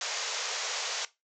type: band-pass noise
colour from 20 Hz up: white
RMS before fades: -34 dBFS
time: 0.01-1.05 s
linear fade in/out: 2 ms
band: 420 to 7200 Hz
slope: 96 dB/octave
effects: noise-tail reverb RT60 0.2 s tail -17 dB re dry